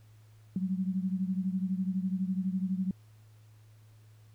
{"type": "beating tone pair", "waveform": "sine", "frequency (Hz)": [185, 197], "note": ["F#3", "G3"], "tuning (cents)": [0, 9], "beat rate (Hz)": 12, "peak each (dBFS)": [-30, -34], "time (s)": [0.56, 2.91], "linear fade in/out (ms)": 2, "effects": ["added 108 Hz sine -54 dBFS peak until 4.34 s", "pink hiss -68 dBFS RMS until 4.34 s"]}